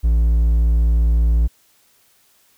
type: tone with hard clipping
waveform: triangle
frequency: 57.3 Hz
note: A#1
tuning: 29 cents flat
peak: -13 dBFS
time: 0.03-1.48 s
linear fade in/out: 20 ms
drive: 6 dB
effects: white hiss -57 dBFS RMS until 2.57 s